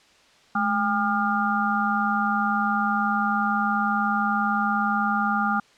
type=tone cluster; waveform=sine; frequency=212.2 / 806 / 1211 / 1406 Hz; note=G#3 / G5 / D#6 / F6; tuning=+38 / +48 / -47 / +11 cents; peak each=-26 dBFS; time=0.55-5.6 s; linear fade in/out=5 ms; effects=white hiss -56 dBFS RMS until 5.77 s + low-pass 5000 Hz 12 dB/octave